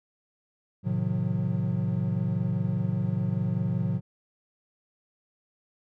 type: chord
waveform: triangle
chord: A diminished seventh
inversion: none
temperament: equal with one note detuned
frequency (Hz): 110 / 130.81 / 155.56 / 180.77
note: A2 / C3 / Eb3 / Gb3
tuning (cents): 0 / 0 / 0 / -40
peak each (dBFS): -28 / -29 / -30 / -27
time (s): 0.83-4.01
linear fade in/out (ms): 50
effects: none